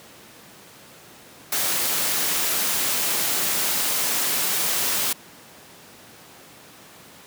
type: noise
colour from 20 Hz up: white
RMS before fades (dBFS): -23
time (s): 1.52-5.13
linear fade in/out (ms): 5
effects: pink hiss -46 dBFS RMS until 7.26 s + high-pass 150 Hz 12 dB/octave